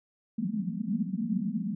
white band-pass noise, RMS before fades -31 dBFS, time 0.38-1.75 s, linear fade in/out 5 ms, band 170 to 240 Hz, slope 96 dB/octave, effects none

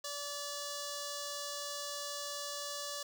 5% pulse tone with notch filter, 577 Hz, D5, 31 cents flat, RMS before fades -41 dBFS, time 0.04-3.03 s, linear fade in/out 5 ms, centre 2300 Hz, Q 1.3, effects none

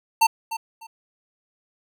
square tone with echo, 902 Hz, A5, 43 cents sharp, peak -14 dBFS, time 0.21-0.27 s, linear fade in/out 10 ms, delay 300 ms, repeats 2, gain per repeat -13 dB, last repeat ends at 0.87 s, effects none

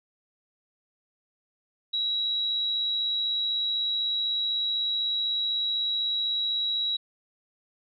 sine tone with amplitude modulation, 3876 Hz, B7, 33 cents flat, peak -23 dBFS, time 1.93-6.97 s, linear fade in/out 10 ms, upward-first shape sine, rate 116 Hz, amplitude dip 35%, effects none

